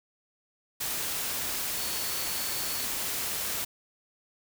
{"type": "tone in noise", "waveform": "sine", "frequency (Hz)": 4435, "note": "C#8", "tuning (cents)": 0, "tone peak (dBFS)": -40, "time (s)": [1.77, 2.85], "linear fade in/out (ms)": 10, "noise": "white", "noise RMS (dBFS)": -32, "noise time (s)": [0.8, 3.65], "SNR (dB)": -11, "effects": []}